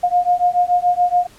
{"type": "beating tone pair", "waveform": "sine", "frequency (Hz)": [709, 716], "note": ["F5", "F5"], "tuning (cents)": [26, 43], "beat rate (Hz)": 7, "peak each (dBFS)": -16, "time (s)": [0.03, 1.27], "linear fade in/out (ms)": 10, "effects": ["pink hiss -47 dBFS RMS until 1.38 s", "low-pass 12000 Hz 12 dB/octave"]}